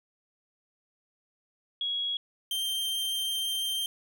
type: tone pair in turn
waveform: sine / 45% pulse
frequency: 3322 / 3153 Hz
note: G#7 / G7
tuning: 0 / +9 cents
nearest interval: minor second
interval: 91 cents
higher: first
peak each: -28 dBFS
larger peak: neither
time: 1.81-2.17 / 2.51-3.86 s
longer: second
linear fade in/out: 2 ms
effects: none